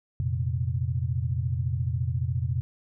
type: chord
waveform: sine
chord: F suspended fourth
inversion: none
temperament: equal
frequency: 87.31 / 116.54 / 130.81 Hz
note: F2 / Bb2 / C3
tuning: 0 / 0 / 0 cents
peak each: -29 dBFS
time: 0.2-2.61 s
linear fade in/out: 0 ms
effects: none